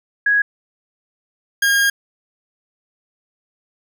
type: tone pair in turn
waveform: sine / 40% pulse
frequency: 1661.2 / 1623.3 Hz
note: G#6 / G#6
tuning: 0 / -40 cents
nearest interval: unison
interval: 40 cents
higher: first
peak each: -12 dBFS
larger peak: neither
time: 0.26-0.42 / 1.62-1.9 s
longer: second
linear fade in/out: 5 ms
effects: none